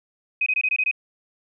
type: tone bursts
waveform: sine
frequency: 2516 Hz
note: D#7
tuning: 19 cents sharp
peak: -18 dBFS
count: 7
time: 0.41-0.913 s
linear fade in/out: 5 ms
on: 53 ms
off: 22 ms
effects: none